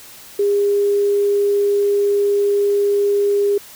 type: tone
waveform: sine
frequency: 405.6 Hz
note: G#4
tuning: 41 cents flat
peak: -13 dBFS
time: 0.39-3.58 s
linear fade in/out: 5 ms
effects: white hiss -40 dBFS RMS until 3.75 s